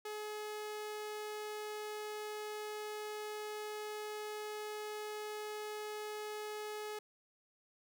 sawtooth tone, 423.7 Hz, G#4, 35 cents sharp, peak -37 dBFS, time 0.05-6.99 s, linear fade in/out 5 ms, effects none

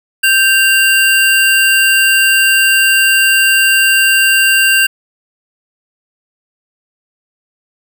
square tone pair together, 1568 / 2780 Hz, G6 / F7, 0 / -9 cents, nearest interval minor seventh, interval 991 cents, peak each -11 dBFS, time 0.23-4.87 s, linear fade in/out 10 ms, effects none

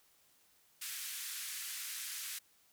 white band-pass noise, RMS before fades -43 dBFS, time 0.81-2.39 s, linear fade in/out 10 ms, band 1500 to 14000 Hz, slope 24 dB/octave, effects white hiss -69 dBFS RMS until 2.72 s

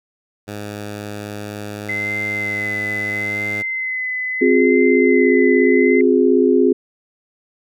10% pulse tone, 103.83 Hz, G#2, in tune, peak -19 dBFS, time 0.47-3.63 s, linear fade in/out 20 ms
sine tone with vibrato, 2046 Hz, C7, 39 cents flat, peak -20 dBFS, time 1.89-6.01 s, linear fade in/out 2 ms, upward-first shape sine, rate 0.76 Hz, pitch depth 27 cents each way
sine chord, F minor, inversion second, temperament equal with one note detuned, 261.6 / 358.2 / 415.3 Hz, C4 / F4 / Ab4, 0 / +44 / 0 cents, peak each -15 dBFS, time 4.41-6.73 s, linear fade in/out 10 ms
effects none

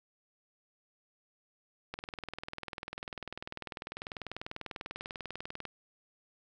click train, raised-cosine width 0.3 ms, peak -23 dBFS, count 76, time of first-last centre 1.94-5.653 s, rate 20.2 Hz, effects none

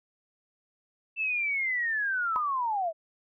sine linear sweep, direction down, 2666 to 622 Hz, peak -26 dBFS, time 1.16-2.93 s, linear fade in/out 50 ms
sine tone with exponential decay, 1003 Hz, B5, 26 cents sharp, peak -23 dBFS, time 2.36-2.45 s, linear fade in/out 0 ms, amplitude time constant 19 ms
effects none

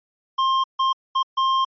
square tone bursts at uneven times, 1060 Hz, C6, 22 cents sharp, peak -18 dBFS, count 4, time 0.38-0.64 / 0.79-0.93 / 1.15-1.23 / 1.37-1.65 s, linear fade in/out 10 ms, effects resampled to 11025 Hz

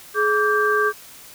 sine tone cluster, 422.5 / 1160 / 1582 Hz, G#4 / D6 / G6, +30 / -22 / +15 cents, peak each -20 / -21 / -20 dBFS, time 0.14-0.93 s, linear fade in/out 50 ms, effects white hiss -43 dBFS RMS until 1.34 s

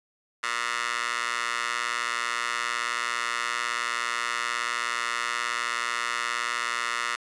15% pulse tone with high-pass filter, 118.9 Hz, A#2, 35 cents sharp, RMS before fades -29 dBFS, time 0.43-7.16 s, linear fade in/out 5 ms, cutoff 1500 Hz, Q 2.6, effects resampled to 22050 Hz

